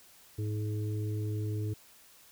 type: harmonic tone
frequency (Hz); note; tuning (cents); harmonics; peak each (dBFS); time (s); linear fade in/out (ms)
106.1; G#2; +38; 1 / 3 / 4; -31 / -41 / -43; 0.38-1.74; 10
effects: white hiss -58 dBFS RMS until 2.31 s